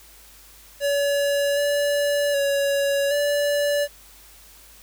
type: tone with pitch steps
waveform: square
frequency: 568 / 576 / 561 / 579 Hz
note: C#5 / D5 / C#5 / D5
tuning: +42 / -34 / +21 / -25 cents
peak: -20 dBFS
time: 0.8-3.88 s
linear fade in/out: 50 ms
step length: 770 ms
effects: added 50 Hz sine -53 dBFS peak until 4.82 s + white hiss -49 dBFS RMS until 4.82 s